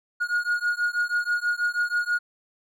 triangle beating tone pair, 1436 / 1442.2 Hz, F6 / F#6, +48 / -45 cents, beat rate 6.2 Hz, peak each -24 dBFS, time 0.2-2.19 s, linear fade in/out 20 ms, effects none

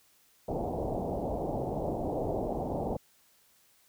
white low-pass noise, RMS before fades -33 dBFS, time 0.48-2.97 s, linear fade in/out 5 ms, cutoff 780 Hz, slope 48 dB/octave, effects white hiss -65 dBFS RMS until 3.88 s

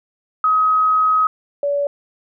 sine tone pair in turn, 1267 / 571.4 Hz, D#6 / D5, +31 / -48 cents, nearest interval octave + major second, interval 1379 cents, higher first, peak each -12 / -16 dBFS, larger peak first, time 0.44-1.27 / 1.63-1.87 s, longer first, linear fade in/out 2 ms, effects none

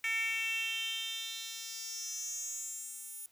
10% pulse tone with high-pass filter sweep, 450 Hz, A4, 39 cents sharp, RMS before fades -38 dBFS, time 0.04-3.26 s, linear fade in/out 2 ms, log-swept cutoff 2100 to 10000 Hz, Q 5.8, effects white hiss -68 dBFS RMS until 3.31 s

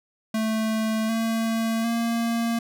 square tone with pitch steps, 220 / 225.7 / 231.5 Hz, A3 / A3 / A#3, 0 / +44 / -12 cents, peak -23 dBFS, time 0.34-2.59 s, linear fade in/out 5 ms, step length 750 ms, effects none

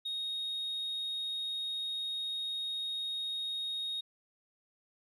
sine tone, 3734 Hz, A#7, 2 cents sharp, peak -32 dBFS, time 0.05-4.01 s, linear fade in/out 10 ms, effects tanh soft clip ceiling -32 dBFS + 12-bit

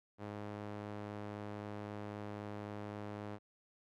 sawtooth tone with band-pass filter, 103.83 Hz, G#2, in tune, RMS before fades -45 dBFS, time 0.18-3.39 s, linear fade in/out 50 ms, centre 570 Hz, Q 0.51, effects none

